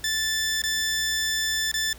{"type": "tone with dropouts", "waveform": "15% pulse", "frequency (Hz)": 1760, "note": "A6", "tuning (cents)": 0, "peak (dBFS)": -17, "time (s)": [0.04, 1.93], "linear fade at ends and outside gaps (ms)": 2, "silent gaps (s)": [[0.619, 0.637], [1.716, 1.74]], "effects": ["added 60 Hz sine -45 dBFS peak until 1.98 s", "pink hiss -48 dBFS RMS until 1.98 s"]}